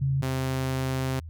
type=tone pair in turn; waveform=sine / sawtooth; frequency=135.9 / 131.42 Hz; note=C#3 / C3; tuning=-34 / +8 cents; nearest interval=minor second; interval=58 cents; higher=first; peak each=-22 dBFS; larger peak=neither; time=0.01-0.22 / 0.22-1.2 s; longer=second; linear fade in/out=10 ms; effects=added 81 Hz sine -37 dBFS peak until 1.29 s